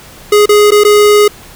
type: tone with dropouts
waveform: square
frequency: 416.2 Hz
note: G#4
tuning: 4 cents sharp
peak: -4 dBFS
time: 0.32-1.28 s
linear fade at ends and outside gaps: 5 ms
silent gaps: 0.458-0.491 / 0.707-0.718 / 0.837-0.848 s
effects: pink hiss -35 dBFS RMS until 1.55 s